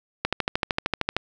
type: click train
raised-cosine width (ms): 0.3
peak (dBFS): -6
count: 13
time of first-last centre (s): 0.25-1.166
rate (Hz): 13.1
effects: none